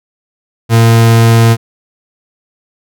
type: tone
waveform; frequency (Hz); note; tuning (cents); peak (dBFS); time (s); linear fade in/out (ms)
40% pulse; 114.6; A#2; -29; -3; 0.69-1.57; 50
effects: none